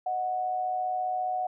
sine tone pair together, 622.3 / 737.1 Hz, D#5 / F#5, 0 / -7 cents, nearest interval minor third, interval 293 cents, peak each -37 / -27 dBFS, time 0.06-1.47 s, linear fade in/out 5 ms, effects none

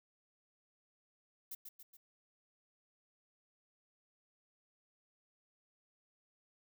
violet noise with echo, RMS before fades -45 dBFS, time 1.51-1.55 s, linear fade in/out 5 ms, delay 140 ms, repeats 3, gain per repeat -5 dB, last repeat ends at 1.97 s, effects none

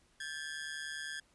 sawtooth ring-modulated tone, 1661.2 Hz, G#6, in tune, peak -33 dBFS, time 0.2-1.2 s, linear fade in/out 5 ms, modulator 75 Hz, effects pink hiss -69 dBFS RMS until 1.34 s + resampled to 24000 Hz

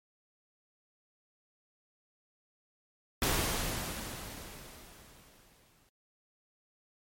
pink noise with exponential decay, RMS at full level -28 dBFS, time 3.22-5.89 s, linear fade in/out 1 ms, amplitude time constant 580 ms, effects MP3 64 kbps

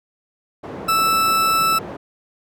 white band-pass noise, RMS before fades -32 dBFS, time 0.63-1.97 s, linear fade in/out 10 ms, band 100 to 610 Hz, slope 12 dB/octave
40% pulse tone, 1318 Hz, E6, 1 cent flat, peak -14 dBFS, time 0.88-1.79 s, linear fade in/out 10 ms
effects none

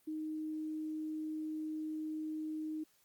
sine tone, 311.1 Hz, D#4, in tune, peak -37 dBFS, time 0.07-2.84 s, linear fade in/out 10 ms, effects white hiss -71 dBFS RMS until 3.04 s + Opus 32 kbps

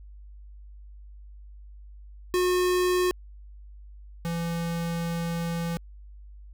square tone pair in turn, 362.1 / 168.54 Hz, F#4 / E3, -37 / +39 cents, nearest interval octave + minor second, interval 1324 cents, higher first, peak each -22 / -28 dBFS, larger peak first, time 2.34-3.11 / 4.25-5.77 s, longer second, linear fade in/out 0 ms, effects added 50 Hz sine -43 dBFS peak until 6.53 s

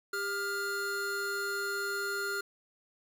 square tone pair together, 398.2 / 1409.2 Hz, G4 / F6, +27 / +15 cents, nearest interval octave + minor seventh, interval 2188 cents, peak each -38 / -34 dBFS, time 0.13-2.41 s, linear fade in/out 5 ms, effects none

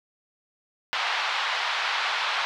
pink band-pass noise, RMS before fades -27 dBFS, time 0.93-2.45 s, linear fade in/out 0 ms, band 840 to 4100 Hz, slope 24 dB/octave, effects none

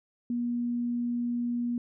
sine tone, 240 Hz, B3, 49 cents flat, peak -27 dBFS, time 0.3-1.78 s, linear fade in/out 2 ms, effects none

